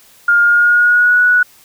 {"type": "tone with pitch glide", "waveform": "sine", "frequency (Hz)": [1412, 1470.3], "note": ["F6", "F#6"], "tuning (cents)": [19, -11], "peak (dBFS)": -7, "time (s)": [0.28, 1.43], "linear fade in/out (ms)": 5, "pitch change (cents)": 70, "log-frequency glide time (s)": [0.4, 1.22], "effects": ["white hiss -46 dBFS RMS until 1.64 s"]}